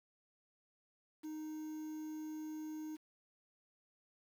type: tone with quantisation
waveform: triangle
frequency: 310 Hz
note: D#4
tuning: 6 cents flat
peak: -40 dBFS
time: 1.23-2.97 s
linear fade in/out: 20 ms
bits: 10
effects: none